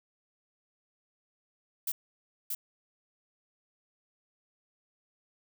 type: noise with echo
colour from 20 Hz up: violet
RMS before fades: -32 dBFS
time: 1.87-1.92 s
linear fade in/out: 5 ms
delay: 630 ms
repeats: 1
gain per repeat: -2 dB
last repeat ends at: 2.55 s
effects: none